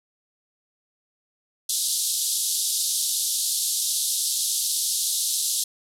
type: band-pass noise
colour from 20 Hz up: white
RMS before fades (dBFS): -25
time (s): 1.69-5.64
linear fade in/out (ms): 5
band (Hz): 3500 to 12000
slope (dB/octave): 48
effects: none